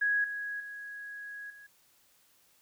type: tone with level steps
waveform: sine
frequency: 1661.2 Hz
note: G#6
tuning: in tune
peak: -25 / -34 / -40 / -49 dBFS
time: 0.01-1.67 s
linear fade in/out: 10 ms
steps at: 0.24 / 0.6 / 1.5 s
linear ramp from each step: 2 ms
effects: white hiss -66 dBFS RMS until 2.61 s

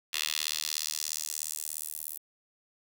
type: tone with high-pass filter sweep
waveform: 10% pulse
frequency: 76.9 Hz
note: D#2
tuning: 20 cents flat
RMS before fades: -35 dBFS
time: 0.13-2.18 s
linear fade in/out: 5 ms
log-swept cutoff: 3000 to 12000 Hz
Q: 1.5
effects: none

